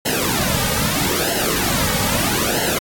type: noise with flanger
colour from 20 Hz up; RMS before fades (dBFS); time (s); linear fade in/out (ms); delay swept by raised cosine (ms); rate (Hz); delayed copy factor
pink; -19; 0.05-2.79; 10; 0.84 to 2.94; 0.78; -0.9
effects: AAC 64 kbps